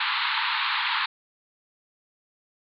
pink band-pass noise, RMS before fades -26 dBFS, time 0-1.06 s, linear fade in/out 5 ms, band 870 to 4300 Hz, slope 96 dB/octave, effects none

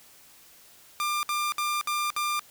sawtooth tone bursts, 1195 Hz, D6, 30 cents sharp, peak -22 dBFS, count 5, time 1-2.394 s, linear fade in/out 0 ms, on 230 ms, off 61 ms, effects white hiss -54 dBFS RMS until 2.5 s

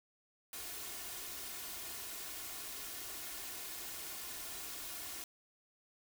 white noise with comb filter, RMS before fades -45 dBFS, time 0.53-5.24 s, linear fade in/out 2 ms, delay 2.8 ms, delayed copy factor +0.5, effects none

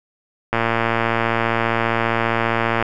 click train, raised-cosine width 0.5 ms, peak -3 dBFS, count 265, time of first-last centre 0.53-2.826 s, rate 115 Hz, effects none

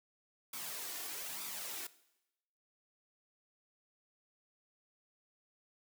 white noise with flanger, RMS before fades -43 dBFS, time 0.53-1.87 s, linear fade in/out 5 ms, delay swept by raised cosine 0.84 to 2.84 ms, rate 1.1 Hz, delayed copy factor +0.55, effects noise-tail reverb RT60 0.9 s tail -18 dB re dry + high-pass 200 Hz 12 dB/octave

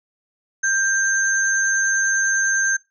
sine tone pair together, 1580 / 6305 Hz, G6 / G8, +13 / +9 cents, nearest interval 2 octaves, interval 2396 cents, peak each -18 / -22 dBFS, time 0.63-2.77 s, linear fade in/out 10 ms, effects noise-tail reverb RT60 0.2 s tail -19 dB re dry

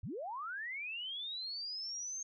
sine linear sweep, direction up, 65.3 to 6440 Hz, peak -39 dBFS, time 0.03-2.23 s, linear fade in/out 5 ms, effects none

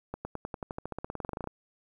accelerating click train, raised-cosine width 1 ms, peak -21 dBFS, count 22, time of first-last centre 0.14-1.473 s, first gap 110 ms, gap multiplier 0.94, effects 10-bit

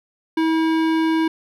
sine tone with hard clipping, 322.3 Hz, E4, 39 cents flat, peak -18 dBFS, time 0.37-1.28 s, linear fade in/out 5 ms, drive 17 dB, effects none

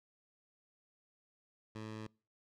15% pulse tone, 109 Hz, A2, 16 cents flat, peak -37 dBFS, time 1.75-2.07 s, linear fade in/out 5 ms, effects noise-tail reverb RT60 0.4 s tail -26 dB re dry + low-pass 6000 Hz 12 dB/octave

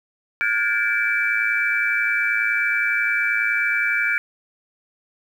sine tone cluster, 1426 / 1536 / 1645 / 1757 / 2320 Hz, F6 / G6 / G#6 / A6 / D7, +36 / -36 / -17 / -3 / -22 cents, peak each -24 / -29 / -25 / -30 / -21 dBFS, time 0.41-4.18 s, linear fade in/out 0 ms, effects 8-bit

